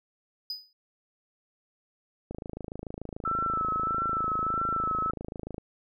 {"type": "tone with exponential decay", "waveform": "triangle", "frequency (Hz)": 4978, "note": "D#8", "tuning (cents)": 0, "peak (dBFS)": -28, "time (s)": [0.5, 0.73], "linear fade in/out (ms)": 2, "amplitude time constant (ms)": 48}
{"type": "click train", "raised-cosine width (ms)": 2, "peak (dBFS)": -23, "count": 89, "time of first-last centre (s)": [2.31, 5.581], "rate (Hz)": 26.9}
{"type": "tone with vibrato", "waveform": "sine", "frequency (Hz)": 1318.5, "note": "E6", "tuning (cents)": 0, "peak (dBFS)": -26, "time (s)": [3.25, 5.11], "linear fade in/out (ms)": 5, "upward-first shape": "sine", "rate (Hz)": 1.6, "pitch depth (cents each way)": 39}
{"effects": []}